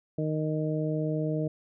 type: harmonic tone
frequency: 154.8 Hz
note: D#3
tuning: 9 cents flat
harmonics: 1 / 2 / 3 / 4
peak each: -29 / -32 / -34 / -35 dBFS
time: 0.18-1.48 s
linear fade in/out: 5 ms
effects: none